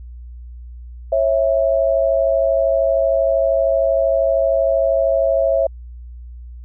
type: tone pair together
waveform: sine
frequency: 546.4 / 659.3 Hz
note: C#5 / E5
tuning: -25 / 0 cents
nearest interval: minor third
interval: 325 cents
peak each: -16 dBFS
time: 1.12-5.67 s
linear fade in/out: 5 ms
effects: added 60 Hz sine -32 dBFS peak until 6.64 s